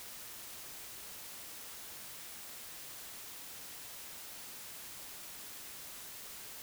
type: silence
effects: white hiss -48 dBFS RMS until 6.62 s